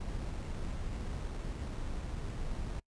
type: noise with sample-and-hold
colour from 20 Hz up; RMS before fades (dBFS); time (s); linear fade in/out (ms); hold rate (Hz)
brown; -38; 0-2.8; 10; 4900
effects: noise-tail reverb RT60 0.1 s tail -24 dB re dry + resampled to 22050 Hz